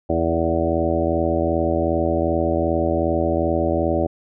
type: harmonic tone with a mistuned harmonic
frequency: 82.6 Hz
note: E2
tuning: 4 cents sharp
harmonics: 1 / 2 / 3 / 4 / 5 / 6 / 7 / 8 / 9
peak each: -25 / -30 / -27 / -23 / -27 / -31 / -23 / -29 / -28 dBFS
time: 0.09-4.07 s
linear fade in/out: 10 ms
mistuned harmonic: 8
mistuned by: -16 cents
effects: none